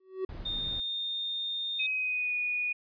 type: tone with exponential growth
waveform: triangle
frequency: 377.6 Hz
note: F#4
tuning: 35 cents sharp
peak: -25 dBFS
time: 0-0.25 s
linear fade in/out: 5 ms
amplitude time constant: 54 ms
type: noise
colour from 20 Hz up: brown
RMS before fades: -41 dBFS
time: 0.29-0.8 s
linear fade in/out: 2 ms
type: tone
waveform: sine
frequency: 3648 Hz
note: A#7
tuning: 38 cents flat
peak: -31 dBFS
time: 0.45-1.87 s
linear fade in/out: 10 ms
type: tone with pitch glide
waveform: sine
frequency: 2535 to 2463 Hz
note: D#7 to D#7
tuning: +32 to -18 cents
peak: -28 dBFS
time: 1.79-2.73 s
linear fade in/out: 10 ms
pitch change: -50 cents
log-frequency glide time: 1.89-2.35 s
effects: resampled to 11025 Hz